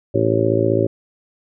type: harmonic tone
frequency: 55.3 Hz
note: A1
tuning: 9 cents sharp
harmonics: 2 / 3 / 4 / 5 / 6 / 7 / 8 / 9 / 10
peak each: -21 / -29 / -28 / -25 / -21 / -19 / -28 / -29 / -21 dBFS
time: 0.14-0.87 s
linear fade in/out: 10 ms
effects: none